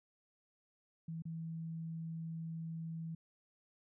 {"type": "tone with dropouts", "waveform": "sine", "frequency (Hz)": 163.3, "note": "E3", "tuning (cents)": -16, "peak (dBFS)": -40, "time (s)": [1.08, 3.15], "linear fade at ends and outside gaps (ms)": 5, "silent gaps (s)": [1.222, 1.253], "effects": []}